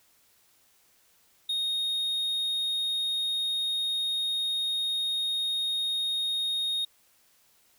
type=tone; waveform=triangle; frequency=3718 Hz; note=A#7; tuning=5 cents flat; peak=-25 dBFS; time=1.49-6.85 s; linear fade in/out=5 ms; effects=white hiss -64 dBFS RMS until 7.78 s